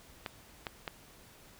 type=clicks; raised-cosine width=0.3 ms; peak=-20 dBFS; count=3; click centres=0.262 / 0.668 / 0.878 s; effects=pink hiss -57 dBFS RMS until 1.59 s